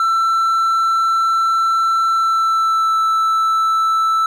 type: tone with pitch glide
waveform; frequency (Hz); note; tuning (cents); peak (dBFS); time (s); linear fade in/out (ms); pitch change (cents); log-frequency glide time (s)
triangle; 1338 to 1320.3; E6 to E6; +25 to +2; -11; 0-4.26; 2; -23; 2.11-2.98
effects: none